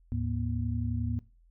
sine tone cluster, 77.2 / 108.5 / 239.8 Hz, D#2 / A2 / A#3, -13 / -24 / +49 cents, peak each -33 / -31 / -35 dBFS, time 0.12-1.19 s, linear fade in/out 0 ms, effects noise-tail reverb RT60 0.3 s tail -19 dB re dry + added 42 Hz sine -58 dBFS peak until 1.5 s

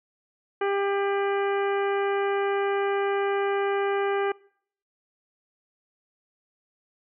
harmonic tone with a mistuned harmonic, 398.3 Hz, G4, 28 cents sharp, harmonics 1 / 2 / 3 / 4 / 5 / 6 / 7, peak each -24 / -30 / -33 / -35 / -39 / -41 / -45 dBFS, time 0.61-4.32 s, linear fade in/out 5 ms, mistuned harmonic 7, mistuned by +90 cents, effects noise-tail reverb RT60 0.6 s tail -24 dB re dry

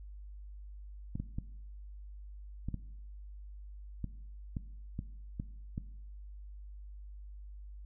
clicks, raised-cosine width 5 ms, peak -24 dBFS, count 10, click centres 1.155 / 1.2 / 1.385 / 2.686 / 2.743 / 4.043 / 4.568 / 4.991 / 5.399 / 5.779 s, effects noise-tail reverb RT60 0.8 s tail -17 dB re dry + added 50 Hz sine -45 dBFS peak until 7.85 s

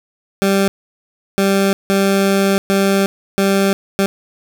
20% pulse tone bursts at uneven times, 196 Hz, G3, in tune, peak -7 dBFS, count 6, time 0.42-0.68 / 1.38-1.73 / 1.9-2.58 / 2.7-3.06 / 3.38-3.73 / 3.99-4.06 s, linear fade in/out 0 ms, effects none

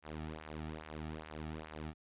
sawtooth tone with flanger, 77.78 Hz, D#2, in tune, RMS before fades -45 dBFS, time 0.02-1.94 s, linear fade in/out 50 ms, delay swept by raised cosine 0.2 to 2 ms, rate 2.4 Hz, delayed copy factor -0.85, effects resampled to 8000 Hz

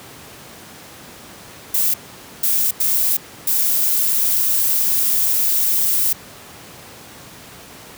violet noise bursts at uneven times, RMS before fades -17 dBFS, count 4, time 1.74-1.94 / 2.43-2.71 / 2.8-3.17 / 3.47-6.13 s, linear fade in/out 5 ms, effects pink hiss -39 dBFS RMS until 7.97 s + high-pass 100 Hz 12 dB/octave

